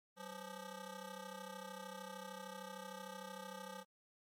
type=ring-modulated tone; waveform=15% pulse; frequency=349.2 Hz; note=F4; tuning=in tune; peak=-38 dBFS; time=0.16-3.85 s; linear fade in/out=50 ms; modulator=158 Hz; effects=MP3 64 kbps